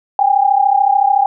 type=tone pair together; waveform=sine; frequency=784 / 817.7 Hz; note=G5 / G#5; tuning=0 / -27 cents; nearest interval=minor second; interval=73 cents; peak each=-12 dBFS; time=0.19-1.26 s; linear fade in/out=2 ms; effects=none